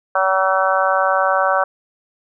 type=harmonic tone; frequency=190 Hz; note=F#3; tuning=46 cents sharp; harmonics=3 / 4 / 5 / 6 / 7 / 8; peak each=-19 / -20 / -23 / -21 / -21 / -22 dBFS; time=0.15-1.64 s; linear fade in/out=5 ms; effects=none